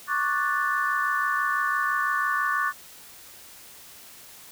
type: chord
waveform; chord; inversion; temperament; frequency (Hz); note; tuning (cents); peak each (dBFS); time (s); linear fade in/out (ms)
sine; D major seventh; third; equal; 1108.7 / 1174.7 / 1480 / 1760; C#6 / D6 / F#6 / A6; 0 / 0 / 0 / 0; -28; 0.07-2.73; 50
effects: white hiss -47 dBFS RMS until 4.51 s